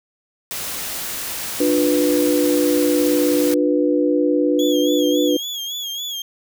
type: noise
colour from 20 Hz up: white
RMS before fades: -27 dBFS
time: 0.51-3.54 s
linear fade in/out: 0 ms
type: chord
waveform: sine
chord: B diminished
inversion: first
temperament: just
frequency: 296.3 / 355.6 / 493.9 Hz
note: D4 / F4 / B4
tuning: +15 / +31 / 0 cents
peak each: -17 / -21 / -19 dBFS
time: 1.6-5.37 s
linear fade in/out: 5 ms
type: tone with vibrato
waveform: 35% pulse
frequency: 3319 Hz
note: G#7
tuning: 2 cents flat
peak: -23 dBFS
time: 4.59-6.22 s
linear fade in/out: 2 ms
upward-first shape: sine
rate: 3.6 Hz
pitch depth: 73 cents each way
effects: none